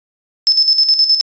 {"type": "tone with tremolo", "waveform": "sine", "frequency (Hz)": 5250, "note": "E8", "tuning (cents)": -8, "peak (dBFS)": -7, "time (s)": [0.47, 1.21], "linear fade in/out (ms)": 0, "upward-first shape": "square", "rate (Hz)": 9.6, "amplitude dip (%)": 60, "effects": ["resampled to 16000 Hz"]}